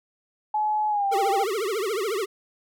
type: tone with pitch glide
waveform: sine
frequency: 851 to 789.4 Hz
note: G#5 to G5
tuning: +42 to +12 cents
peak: -21 dBFS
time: 0.54-1.44 s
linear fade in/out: 5 ms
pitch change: -130 cents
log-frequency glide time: 0.89-1.07 s
type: tone with vibrato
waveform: square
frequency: 415.3 Hz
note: G#4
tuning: in tune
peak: -25 dBFS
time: 1.11-2.26 s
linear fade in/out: 20 ms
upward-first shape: triangle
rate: 14 Hz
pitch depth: 240 cents each way
effects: none